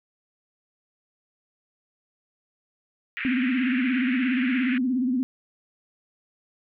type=band-pass noise; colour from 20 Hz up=white; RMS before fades=-32 dBFS; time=3.17-4.78 s; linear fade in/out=0 ms; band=1500 to 2600 Hz; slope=48 dB/octave
type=tone with vibrato; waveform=sine; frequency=253.6 Hz; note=B3; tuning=46 cents sharp; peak=-21 dBFS; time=3.25-5.23 s; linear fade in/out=0 ms; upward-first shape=sine; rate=17 Hz; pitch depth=100 cents each way
effects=none